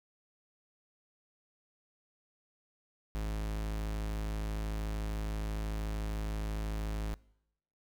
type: tone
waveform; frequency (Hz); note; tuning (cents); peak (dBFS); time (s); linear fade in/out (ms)
45% pulse; 53; G#1; +36; -33; 3.15-7.14; 0
effects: noise-tail reverb RT60 0.8 s tail -23 dB re dry